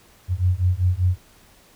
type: beating tone pair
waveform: sine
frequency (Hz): 88.3 / 93.4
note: F2 / F#2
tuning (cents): +20 / +17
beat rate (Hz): 5.1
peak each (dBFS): -20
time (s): 0.28-1.18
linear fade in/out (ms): 50
effects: pink hiss -53 dBFS RMS until 1.75 s